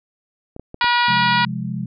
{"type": "clicks", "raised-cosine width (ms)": 2, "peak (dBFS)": -20, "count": 4, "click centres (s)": [0.564, 0.596, 0.744, 0.843]}
{"type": "harmonic tone", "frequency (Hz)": 481.7, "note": "B4", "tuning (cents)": -43, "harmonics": [2, 3, 4, 5, 6, 7, 8, 9, 10], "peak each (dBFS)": [-17, -21, -23, -25, -27, -28, -29, -30, -31], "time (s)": [0.81, 1.45], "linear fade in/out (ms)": 2}
{"type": "chord", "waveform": "sine", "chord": "F minor", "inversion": "second", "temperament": "equal", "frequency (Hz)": [130.81, 174.61, 207.7], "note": ["C3", "F3", "Ab3"], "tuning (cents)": [0, 0, 0], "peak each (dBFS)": -27, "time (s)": [1.08, 1.86], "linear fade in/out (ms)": 5}
{"effects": []}